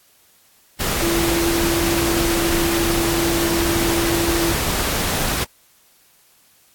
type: tone in noise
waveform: sine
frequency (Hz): 337.5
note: E4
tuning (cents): +41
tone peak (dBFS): -19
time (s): 1.01-4.53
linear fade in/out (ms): 20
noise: pink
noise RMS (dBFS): -21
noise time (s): 0.79-5.45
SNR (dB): -1
effects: white hiss -55 dBFS RMS until 6.74 s + AAC 64 kbps